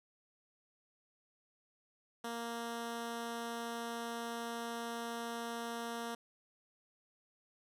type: tone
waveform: 10% pulse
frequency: 233.1 Hz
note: A#3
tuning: in tune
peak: -31 dBFS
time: 2.24-6.15 s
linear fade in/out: 5 ms
effects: resampled to 32000 Hz